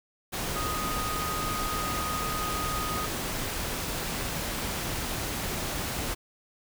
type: tone in noise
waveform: sine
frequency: 1244.5 Hz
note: D#6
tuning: in tune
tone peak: -32 dBFS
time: 0.55-3.07 s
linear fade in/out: 20 ms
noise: pink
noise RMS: -32 dBFS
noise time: 0.32-6.15 s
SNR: -3 dB
effects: none